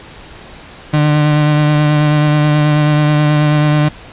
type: tone with vibrato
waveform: 35% pulse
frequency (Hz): 150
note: D3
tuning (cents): +37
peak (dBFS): -7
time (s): 0.93-3.89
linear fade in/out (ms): 10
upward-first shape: triangle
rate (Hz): 9.3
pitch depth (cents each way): 22
effects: pink hiss -35 dBFS RMS until 4.12 s + resampled to 8000 Hz